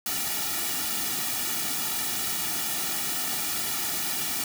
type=noise with comb filter; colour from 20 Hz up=white; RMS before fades=-29 dBFS; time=0.06-4.44 s; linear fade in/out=2 ms; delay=1.9 ms; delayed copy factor=-0.85; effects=none